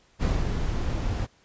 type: noise with ADSR envelope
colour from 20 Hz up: brown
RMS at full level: -22 dBFS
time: 0.19-1.27 s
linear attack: 41 ms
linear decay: 210 ms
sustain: -5 dB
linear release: 26 ms
effects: pink hiss -61 dBFS RMS until 1.44 s + resampled to 16000 Hz